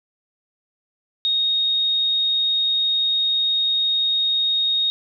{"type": "tone", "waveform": "sine", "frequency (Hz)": 3729, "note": "A#7", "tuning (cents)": 0, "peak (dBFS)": -17, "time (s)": [1.25, 4.9], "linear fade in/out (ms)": 0, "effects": []}